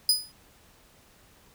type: tone with exponential decay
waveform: sawtooth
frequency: 4978 Hz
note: D#8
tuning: in tune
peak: -13 dBFS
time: 0.09-0.32 s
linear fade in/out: 2 ms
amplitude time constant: 49 ms
effects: pink hiss -58 dBFS RMS until 1.54 s